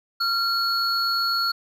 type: tone pair together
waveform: triangle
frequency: 1377 / 4372 Hz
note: F6 / C#8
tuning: -25 / -25 cents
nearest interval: octave + minor sixth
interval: 2000 cents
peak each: -22 dBFS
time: 0.2-1.52 s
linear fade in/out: 10 ms
effects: none